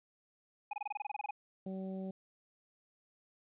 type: tone bursts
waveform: square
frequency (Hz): 830.6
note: G#5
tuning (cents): 0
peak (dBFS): -36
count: 13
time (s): 0.71-1.309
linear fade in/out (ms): 5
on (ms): 23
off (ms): 25
type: harmonic tone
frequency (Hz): 190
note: F#3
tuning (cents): +46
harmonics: 1 / 2 / 3 / 4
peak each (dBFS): -39 / -47 / -48 / -56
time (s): 1.66-2.11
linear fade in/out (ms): 5
effects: resampled to 8000 Hz + 12-bit